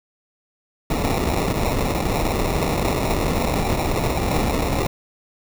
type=noise with sample-and-hold; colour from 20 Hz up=pink; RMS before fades=-21 dBFS; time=0.9-4.87 s; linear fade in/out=2 ms; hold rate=1575 Hz; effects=none